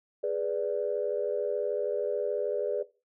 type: chord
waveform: sine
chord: G# diminished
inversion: none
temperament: equal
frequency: 415.3 / 493.9 / 587.3 Hz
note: G#4 / B4 / D5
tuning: 0 / 0 / 0 cents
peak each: -31 dBFS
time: 0.23-2.83 s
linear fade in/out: 10 ms
effects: noise-tail reverb RT60 0.3 s tail -18 dB re dry + tanh soft clip ceiling -17 dBFS